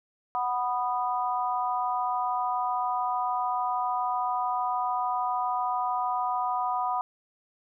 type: harmonic tone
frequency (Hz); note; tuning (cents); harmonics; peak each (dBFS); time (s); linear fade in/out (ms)
246.9; B3; 0; 3 / 4 / 5; -29 / -29 / -32; 0.35-7.01; 0
effects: none